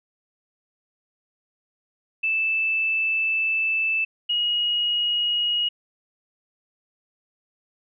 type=tone pair in turn; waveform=sine; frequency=2637 / 2890 Hz; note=E7 / F#7; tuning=0 / -41 cents; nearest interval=major second; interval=159 cents; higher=second; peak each=-20 dBFS; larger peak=neither; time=2.23-4.05 / 4.29-5.69 s; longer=first; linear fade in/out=10 ms; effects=none